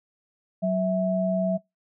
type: tone pair together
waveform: sine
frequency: 186.6 / 654.5 Hz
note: F#3 / E5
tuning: +15 / -13 cents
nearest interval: octave + minor seventh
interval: 2172 cents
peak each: -24 dBFS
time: 0.62-1.58 s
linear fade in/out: 20 ms
effects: noise-tail reverb RT60 0.2 s tail -25 dB re dry